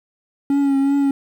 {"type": "tone with vibrato", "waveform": "triangle", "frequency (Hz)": 277.2, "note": "C#4", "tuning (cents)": 0, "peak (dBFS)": -12, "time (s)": [0.5, 1.11], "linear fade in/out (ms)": 2, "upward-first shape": "triangle", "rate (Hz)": 2.7, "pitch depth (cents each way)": 36, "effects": ["8-bit"]}